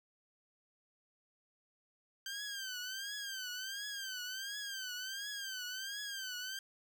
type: tone with vibrato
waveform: 15% pulse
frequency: 1568 Hz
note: G6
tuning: in tune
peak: -34 dBFS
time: 2.26-6.59 s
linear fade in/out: 2 ms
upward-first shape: triangle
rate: 1.4 Hz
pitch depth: 130 cents each way
effects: none